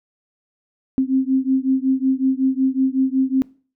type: beating tone pair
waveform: sine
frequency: 261.6 / 267 Hz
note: C4 / C4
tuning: 0 / +35 cents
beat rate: 5.4 Hz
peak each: -18 / -19 dBFS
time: 0.98-3.42 s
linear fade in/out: 0 ms
effects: noise-tail reverb RT60 0.4 s tail -22 dB re dry